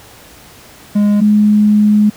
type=tone pair in turn; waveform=triangle / sine; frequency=206.3 / 209.9 Hz; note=G#3 / G#3; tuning=-11 / +19 cents; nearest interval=unison; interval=30 cents; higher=second; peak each=-6 dBFS; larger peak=neither; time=0.95-1.21 / 1.21-2.1 s; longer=second; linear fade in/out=10 ms; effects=pink hiss -39 dBFS RMS until 2.16 s + high-pass 60 Hz 12 dB/octave